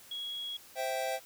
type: tone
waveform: sine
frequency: 3322 Hz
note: G#7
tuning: in tune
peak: -36 dBFS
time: 0.11-0.57 s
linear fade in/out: 5 ms
type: chord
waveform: square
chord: C major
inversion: none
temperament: equal with one note detuned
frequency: 523.3 / 659.3 / 779.9 Hz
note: C5 / E5 / G5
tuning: 0 / 0 / -9 cents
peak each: -37 dBFS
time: 0.75-1.2 s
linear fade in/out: 50 ms
effects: white hiss -55 dBFS RMS until 1.25 s